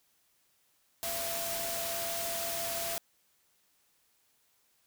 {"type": "tone in noise", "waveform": "sine", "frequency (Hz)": 675, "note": "E5", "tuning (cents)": 41, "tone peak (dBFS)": -38, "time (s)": [1.03, 2.98], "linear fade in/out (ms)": 0, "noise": "white", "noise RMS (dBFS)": -36, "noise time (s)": [1.03, 2.98], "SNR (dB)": -5, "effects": ["white hiss -71 dBFS RMS until 4.86 s"]}